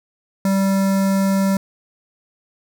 square tone with notch filter, 194.3 Hz, G3, 15 cents flat, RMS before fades -17 dBFS, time 0.45-1.57 s, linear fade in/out 2 ms, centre 3000 Hz, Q 1, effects none

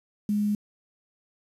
sine tone with quantisation, 207.7 Hz, G#3, in tune, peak -22 dBFS, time 0.29-0.55 s, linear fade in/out 2 ms, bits 8, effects resampled to 32000 Hz

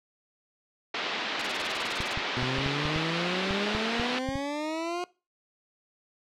white band-pass noise, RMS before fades -32 dBFS, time 0.94-4.19 s, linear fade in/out 5 ms, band 200 to 3900 Hz, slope 24 dB/octave
white noise bursts, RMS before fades -34 dBFS, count 15, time 1.39-2.132 s, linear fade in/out 5 ms, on 28 ms, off 23 ms
clicks, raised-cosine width 5 ms, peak -22 dBFS, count 12, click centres 2.004 / 2.175 / 2.429 / 2.585 / 2.662 / 2.854 / 2.961 / 3.508 / 3.75 / 3.998 / 4.289 / 4.356 s
20% pulse exponential sweep, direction up, 123.3 to 359.8 Hz, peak -25 dBFS, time 2.37-5.04 s, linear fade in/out 0 ms
effects noise-tail reverb RT60 0.3 s tail -21 dB re dry + low-pass 6000 Hz 12 dB/octave

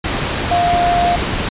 sine tone in noise, 701 Hz, F5, 6 cents sharp, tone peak -12 dBFS, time 0.51-1.16 s, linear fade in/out 5 ms, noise pink, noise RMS -19 dBFS, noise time 0.04-1.49 s, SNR +4 dB, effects resampled to 8000 Hz

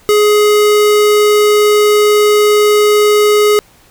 square tone, 418.9 Hz, G#4, 15 cents sharp, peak -7 dBFS, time 0.09-3.59 s, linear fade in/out 0 ms, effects pink hiss -46 dBFS RMS until 3.9 s

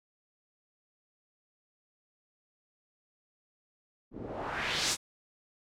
white noise with low-pass filter sweep, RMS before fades -34 dBFS, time 4.11-4.97 s, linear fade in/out 50 ms, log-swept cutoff 240 to 8400 Hz, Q 1.7, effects none

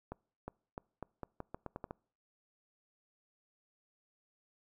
accelerating click train, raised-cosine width 1 ms, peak -27 dBFS, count 11, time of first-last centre 0.12-1.909 s, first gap 360 ms, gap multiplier 0.83, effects noise-tail reverb RT60 0.5 s tail -26 dB re dry

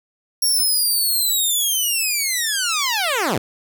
10% pulse linear sweep, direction down, 5588 to 88 Hz, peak -10 dBFS, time 0.42-3.38 s, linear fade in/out 5 ms, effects none

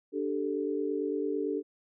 sine chord, D suspended fourth, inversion none, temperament just, 293.7 / 391.6 / 440.5 Hz, D4 / G4 / A4, 0 / -2 / +2 cents, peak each -33 dBFS, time 0.12-1.63 s, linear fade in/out 50 ms, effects none

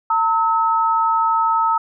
sine tone pair together, 906 / 1289.4 Hz, A#5 / E6, -50 / -39 cents, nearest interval tritone, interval 611 cents, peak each -17 dBFS, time 0.1-1.78 s, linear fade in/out 5 ms, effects none

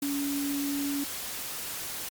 sine tone in noise, 282.8 Hz, C#4, 35 cents sharp, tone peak -28 dBFS, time 0.02-1.04 s, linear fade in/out 5 ms, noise white, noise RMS -36 dBFS, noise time 0.02-2.09 s, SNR +5 dB, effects MP3 96 kbps

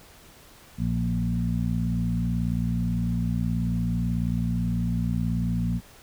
harmonic tone with a mistuned harmonic, 58.27 Hz, A#1, in tune, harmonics 1 / 2 / 3 / 4, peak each -30 / -28 / -27 / -30 dBFS, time 0.77-5.81 s, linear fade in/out 50 ms, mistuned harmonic 2, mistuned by -17 cents, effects pink hiss -51 dBFS RMS until 6.02 s

